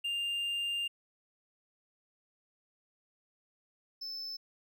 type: tone pair in turn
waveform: triangle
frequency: 2800 / 5264 Hz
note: F7 / E8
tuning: +4 / -3 cents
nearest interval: major seventh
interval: 1093 cents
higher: second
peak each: -30 / -37 dBFS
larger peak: first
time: 0.04-0.88 / 4.01-4.37 s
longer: first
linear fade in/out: 10 ms
effects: none